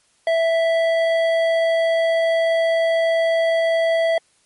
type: tone with hard clipping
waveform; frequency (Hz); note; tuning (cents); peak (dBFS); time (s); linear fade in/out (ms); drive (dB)
sine; 659.3; E5; 0; -17; 0.27-4.18; 2; 10
effects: white hiss -60 dBFS RMS until 4.45 s + MP3 48 kbps